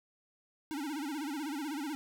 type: tone with vibrato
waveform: square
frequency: 293.7 Hz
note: D4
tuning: in tune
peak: -36 dBFS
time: 0.71-1.95 s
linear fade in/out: 0 ms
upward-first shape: sine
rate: 16 Hz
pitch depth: 150 cents each way
effects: none

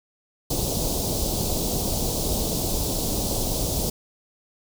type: band-stop noise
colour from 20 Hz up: pink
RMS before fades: -25 dBFS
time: 0.5-3.9 s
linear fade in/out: 5 ms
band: 760 to 4000 Hz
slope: 24 dB/octave
effects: none

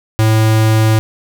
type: tone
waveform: square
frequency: 110 Hz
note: A2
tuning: in tune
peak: -9 dBFS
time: 0.19-0.99 s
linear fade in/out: 0 ms
effects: none

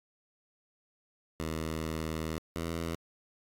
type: tone pair in turn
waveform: 10% pulse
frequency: 79.7 / 83.07 Hz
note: D#2 / E2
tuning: +42 / +14 cents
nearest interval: minor second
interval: 72 cents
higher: second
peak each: -25 / -25 dBFS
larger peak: neither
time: 1.4-2.38 / 2.56-2.95 s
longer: first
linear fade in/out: 0 ms
effects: AAC 64 kbps

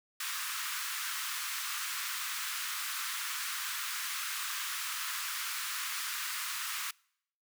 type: high-pass noise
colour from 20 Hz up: pink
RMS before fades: -37 dBFS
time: 0.2-6.91 s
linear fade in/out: 5 ms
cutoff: 1100 Hz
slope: 48 dB/octave
effects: noise-tail reverb RT60 0.7 s tail -26 dB re dry

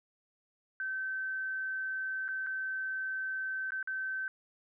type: tone with dropouts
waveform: sine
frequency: 1541 Hz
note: G6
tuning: 30 cents flat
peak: -33 dBFS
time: 0.8-4.28 s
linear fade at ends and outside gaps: 1 ms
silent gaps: 2.281-2.287 / 2.465-2.469 / 3.706-3.72 / 3.828-3.874 s
effects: none

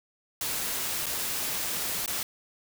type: noise with dropouts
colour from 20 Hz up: white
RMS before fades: -31 dBFS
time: 0.41-2.23 s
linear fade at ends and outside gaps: 2 ms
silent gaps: 1.059-1.065 / 2.061-2.077 s
effects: none

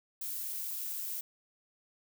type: noise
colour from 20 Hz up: violet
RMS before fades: -38 dBFS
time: 0.21-1.21 s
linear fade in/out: 5 ms
effects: none

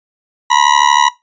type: tone with amplitude modulation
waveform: 40% pulse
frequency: 970 Hz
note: B5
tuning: 31 cents flat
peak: -3 dBFS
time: 0.5-1.09 s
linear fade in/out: 10 ms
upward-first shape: sine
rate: 72.7 Hz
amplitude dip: 100%
effects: noise-tail reverb RT60 0.2 s tail -18 dB re dry + resampled to 16000 Hz

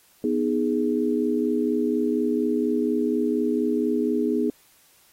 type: chord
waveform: sine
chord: G# minor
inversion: first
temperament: equal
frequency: 246.9 / 311.1 / 415.3 Hz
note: B3 / D#4 / G#4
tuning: 0 / 0 / 0 cents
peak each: -24 / -25 / -25 dBFS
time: 0.24-4.5 s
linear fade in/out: 2 ms
effects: white hiss -58 dBFS RMS until 5.12 s + AAC 48 kbps

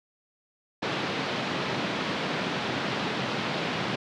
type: band-pass noise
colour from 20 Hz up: pink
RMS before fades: -30 dBFS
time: 0.82-3.96 s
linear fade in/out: 10 ms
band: 140 to 4200 Hz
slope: 24 dB/octave
effects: none

